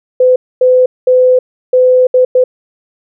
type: tone bursts at uneven times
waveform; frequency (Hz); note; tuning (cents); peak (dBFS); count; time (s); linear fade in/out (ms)
sine; 507; B4; +45; -4; 6; 0.2-0.36 / 0.61-0.86 / 1.07-1.39 / 1.73-2.07 / 2.14-2.25 / 2.35-2.44; 5
effects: none